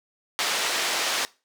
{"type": "band-pass noise", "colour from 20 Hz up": "white", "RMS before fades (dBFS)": -26, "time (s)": [0.39, 1.25], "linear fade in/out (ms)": 0, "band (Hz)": [410, 5000], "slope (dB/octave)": 12, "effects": ["noise-tail reverb RT60 0.3 s tail -21 dB re dry"]}